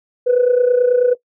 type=tone with amplitude modulation; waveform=sine; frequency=493.4 Hz; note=B4; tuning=2 cents flat; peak=-6 dBFS; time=0.26-1.15 s; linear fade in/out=20 ms; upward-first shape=sine; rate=29.3 Hz; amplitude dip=70%; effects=noise-tail reverb RT60 0.1 s tail -18 dB re dry + tanh soft clip ceiling -6 dBFS